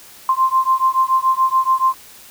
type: beating tone pair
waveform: sine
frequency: 1046.5 / 1053.5 Hz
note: C6 / C6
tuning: 0 / +12 cents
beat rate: 7 Hz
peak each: -16 dBFS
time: 0.29-1.94 s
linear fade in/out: 2 ms
effects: white hiss -42 dBFS RMS until 2.3 s